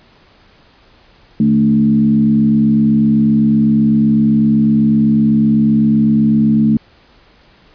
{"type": "tone with frequency modulation", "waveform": "sine", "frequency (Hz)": 220, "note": "A3", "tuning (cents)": 0, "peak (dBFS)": -8, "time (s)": [1.4, 6.77], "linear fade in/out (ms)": 2, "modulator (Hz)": 67.9, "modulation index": 0.73, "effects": ["pink hiss -48 dBFS RMS until 7.74 s", "resampled to 11025 Hz"]}